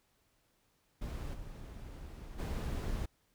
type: noise with level steps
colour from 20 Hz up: brown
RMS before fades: -40 / -47 / -36 dBFS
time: 1.01-3.06 s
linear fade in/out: 10 ms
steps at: 1.33 / 2.38 s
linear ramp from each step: 20 ms
effects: pink hiss -74 dBFS RMS until 3.34 s